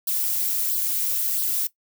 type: noise with flanger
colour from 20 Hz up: violet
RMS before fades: -24 dBFS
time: 0.07-1.67 s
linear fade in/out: 5 ms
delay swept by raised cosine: 0.21 to 3.51 ms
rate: 1.5 Hz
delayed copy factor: +0.55
effects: noise-tail reverb RT60 0.1 s tail -17 dB re dry